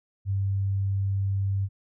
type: tone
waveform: sine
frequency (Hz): 98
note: G2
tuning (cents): 0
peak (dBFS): -23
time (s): 0.25-1.69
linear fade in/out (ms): 50
effects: none